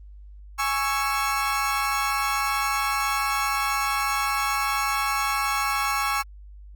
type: chord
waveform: 30% pulse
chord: C# minor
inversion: second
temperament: equal with one note detuned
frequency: 830.6 / 1108.7 / 1328.4 Hz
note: G#5 / C#6 / E6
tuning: 0 / 0 / +13 cents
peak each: -26 / -23 / -26 dBFS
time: 0.58-6.23 s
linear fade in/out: 20 ms
effects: added 50 Hz sine -41 dBFS peak until 6.75 s + Opus 32 kbps